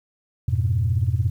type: chord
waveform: sine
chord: F diminished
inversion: none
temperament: equal with one note detuned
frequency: 87.31 / 103.83 / 121.84 Hz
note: F2 / Ab2 / Cb3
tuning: 0 / 0 / -23 cents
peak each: -22 dBFS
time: 0.48-1.3 s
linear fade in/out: 5 ms
effects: tanh soft clip ceiling -10 dBFS + 9-bit